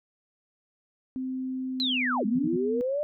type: tone with pitch glide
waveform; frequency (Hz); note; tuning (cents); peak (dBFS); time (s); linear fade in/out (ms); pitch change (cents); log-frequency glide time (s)
sine; 259.3 to 249.9; C4 to B3; -15 to +21; -29; 1.16-2.81; 0; -64; 1.71-2.11
type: linear two-way sweep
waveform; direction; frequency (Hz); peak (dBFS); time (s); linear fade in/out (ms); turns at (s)
sine; down then up; 4154 to 197.1 to 604; -25; 1.8-3.03; 0; 2.25
type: tone bursts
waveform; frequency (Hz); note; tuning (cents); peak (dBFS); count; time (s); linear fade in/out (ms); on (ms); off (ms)
sine; 174.61; F3; 0; -30; 3; 2.35-2.565; 5; 39; 49
effects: none